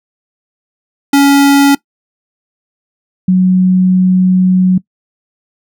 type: tone pair in turn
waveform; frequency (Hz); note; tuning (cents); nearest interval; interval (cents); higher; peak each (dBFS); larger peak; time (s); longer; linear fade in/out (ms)
square / sine; 280.4 / 184.57; C#4 / F#3; +20 / -4; perfect fifth; 724; first; -5; neither; 1.13-1.75 / 3.28-4.78; second; 5
effects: noise-tail reverb RT60 0.1 s tail -21 dB re dry